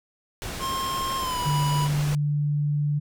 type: low-pass noise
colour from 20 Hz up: pink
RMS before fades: -34 dBFS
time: 0.42-2.15 s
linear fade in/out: 0 ms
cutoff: 11000 Hz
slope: 12 dB/octave
type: tone with pitch glide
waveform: square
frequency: 1065 to 982.3 Hz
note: C6 to B5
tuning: +30 to -10 cents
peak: -27 dBFS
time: 0.59-1.89 s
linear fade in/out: 50 ms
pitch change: -140 cents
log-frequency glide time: 1.18-1.4 s
type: tone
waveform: sine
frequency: 146.83 Hz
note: D3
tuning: in tune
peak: -21 dBFS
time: 1.45-3 s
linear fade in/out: 20 ms
effects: none